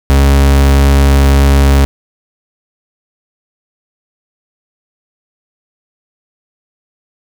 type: tone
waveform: 40% pulse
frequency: 69.1 Hz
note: C#2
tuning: 5 cents flat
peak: -4 dBFS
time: 0.1-1.85 s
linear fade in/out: 0 ms
effects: none